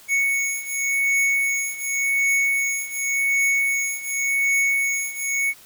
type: beating tone pair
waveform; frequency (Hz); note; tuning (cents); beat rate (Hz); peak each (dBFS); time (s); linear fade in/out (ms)
square; 2217 / 2217.89; C#7 / C#7; 0 / 0; 0.89; -22 / -25; 0.08-5.54; 50
effects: white hiss -48 dBFS RMS until 5.65 s